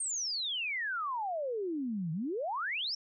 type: exponential two-way sweep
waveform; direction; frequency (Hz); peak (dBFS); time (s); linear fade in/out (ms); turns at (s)
sine; down then up; 8870 to 152.6 to 5650; -32; 0-2.95; 5; 2.12
effects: none